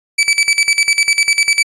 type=tone with tremolo; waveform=sawtooth; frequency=2305 Hz; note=D7; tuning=33 cents flat; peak=-5 dBFS; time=0.18-1.63 s; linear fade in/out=10 ms; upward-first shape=square; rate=10 Hz; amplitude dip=80%; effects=resampled to 24000 Hz

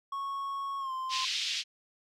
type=tone with pitch glide; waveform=triangle; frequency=1103 to 1042.9 Hz; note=C#6 to C6; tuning=-9 to -6 cents; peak=-31 dBFS; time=0.12-1.25 s; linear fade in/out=5 ms; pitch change=-97 cents; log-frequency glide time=0.79-0.92 s
type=band-pass noise; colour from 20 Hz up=pink; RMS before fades=-33 dBFS; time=1.09-1.64 s; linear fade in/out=50 ms; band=2800 to 5100 Hz; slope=24 dB/octave
effects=none

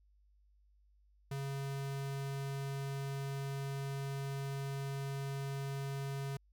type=tone; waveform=square; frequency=137.9 Hz; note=C#3; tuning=9 cents flat; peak=-38 dBFS; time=1.31-6.37 s; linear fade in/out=5 ms; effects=added 50 Hz sine -65 dBFS peak until 6.52 s

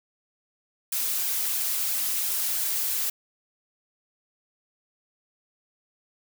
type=noise with flanger; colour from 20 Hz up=blue; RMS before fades=-27 dBFS; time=0.92-3.1 s; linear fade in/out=5 ms; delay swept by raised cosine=1.2 to 4.8 ms; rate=3 Hz; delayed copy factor=+0.5; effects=none

